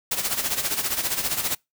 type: noise with tremolo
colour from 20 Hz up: white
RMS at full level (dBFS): -23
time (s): 0.11-1.55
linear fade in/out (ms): 5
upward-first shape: sine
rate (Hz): 15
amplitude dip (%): 70
effects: noise-tail reverb RT60 0.2 s tail -26 dB re dry